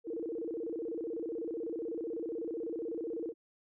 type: tone with vibrato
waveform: sine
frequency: 391.4 Hz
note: G4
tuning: 3 cents flat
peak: -35 dBFS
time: 0.04-3.34 s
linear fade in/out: 50 ms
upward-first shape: square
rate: 16 Hz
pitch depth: 290 cents each way
effects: none